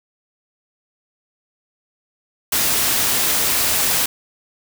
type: noise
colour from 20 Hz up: white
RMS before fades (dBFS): -18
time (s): 2.52-4.06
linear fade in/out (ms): 5
effects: none